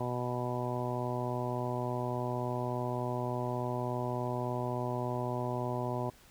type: harmonic tone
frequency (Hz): 123.47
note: B2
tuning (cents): 0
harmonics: 1 / 2 / 3 / 4 / 5 / 6 / 7 / 8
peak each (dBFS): -36 / -40 / -39 / -44 / -39 / -43 / -43 / -41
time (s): 0-6.1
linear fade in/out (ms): 5
effects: pink hiss -59 dBFS RMS until 6.3 s